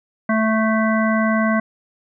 harmonic tone, 220 Hz, A3, in tune, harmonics 1 / 3 / 5 / 7 / 9, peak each -17 / -22 / -24 / -25 / -27 dBFS, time 0.29-1.6 s, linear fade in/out 5 ms, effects none

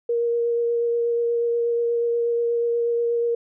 sine tone with vibrato, 470.2 Hz, A#4, 15 cents sharp, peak -19 dBFS, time 0.09-3.35 s, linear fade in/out 5 ms, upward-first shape sine, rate 8.3 Hz, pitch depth 10 cents each way, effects none

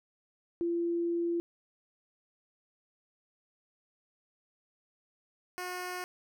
sine / 10% pulse tone pair in turn, 341.3 / 361.7 Hz, F4 / F#4, -40 / -39 cents, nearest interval minor second, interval 101 cents, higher second, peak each -28 / -28 dBFS, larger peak neither, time 0.61-1.4 / 5.58-6.04 s, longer first, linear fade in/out 0 ms, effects none

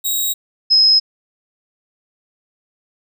5% pulse / sine tone pair in turn, 3814 / 5121 Hz, A#7 / D#8, +39 / +49 cents, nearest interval perfect fourth, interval 510 cents, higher second, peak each -9 / -8 dBFS, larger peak second, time 0.04-0.34 / 0.7-1 s, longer neither, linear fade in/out 20 ms, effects none

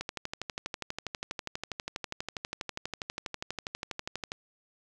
click train, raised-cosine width 0.2 ms, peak -17 dBFS, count 54, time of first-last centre 0.01-4.319 s, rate 12.3 Hz, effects none

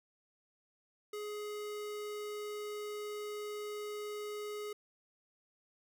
square tone, 418.5 Hz, G#4, 13 cents sharp, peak -40 dBFS, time 1.13-4.73 s, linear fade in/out 5 ms, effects none

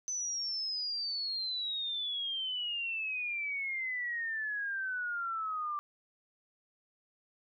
sine exponential sweep, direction down, 6100 to 1174.7 Hz, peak -33 dBFS, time 0.08-5.79 s, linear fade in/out 0 ms, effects none

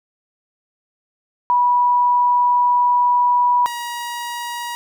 sine / sawtooth tone pair in turn, 977 / 954.7 Hz, B5 / A#5, -19 / +41 cents, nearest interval unison, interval 40 cents, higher first, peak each -12 / -21 dBFS, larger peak first, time 1.5-3.66 / 3.66-4.75 s, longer first, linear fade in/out 0 ms, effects none

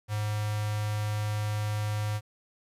square tone with notch filter, 105.6 Hz, G#2, 29 cents sharp, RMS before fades -30 dBFS, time 0.08-2.21 s, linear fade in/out 50 ms, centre 290 Hz, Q 0.87, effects resampled to 32000 Hz + 10-bit

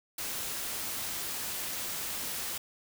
white noise, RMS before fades -36 dBFS, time 0.18-2.58 s, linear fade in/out 5 ms, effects none

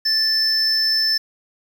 triangle tone pair together, 1760 / 5284 Hz, A6 / E8, 0 / +3 cents, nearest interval octave + perfect fifth, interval 1903 cents, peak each -23 / -14 dBFS, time 0.05-1.18 s, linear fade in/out 10 ms, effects tanh soft clip ceiling -11 dBFS + 7-bit

